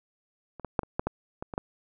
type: clicks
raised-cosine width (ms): 1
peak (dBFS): -28 / -20 / -9 / -25 / -12 / -13 / -21 / -22 / -14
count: 9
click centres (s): 0.597 / 0.647 / 0.792 / 0.833 / 0.995 / 1.07 / 1.425 / 1.538 / 1.579
effects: none